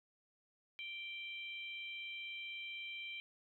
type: harmonic tone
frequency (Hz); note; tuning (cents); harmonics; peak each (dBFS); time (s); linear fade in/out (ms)
784; G5; 0; 3 / 4 / 5; -45 / -48 / -59; 0.79-3.2; 0
effects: 13-bit